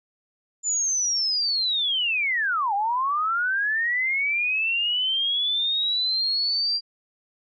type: linear two-way sweep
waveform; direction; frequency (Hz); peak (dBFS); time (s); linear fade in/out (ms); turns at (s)
sine; down then up; 7100 to 779 to 4777; -21; 0.63-6.81; 50; 2.74
effects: none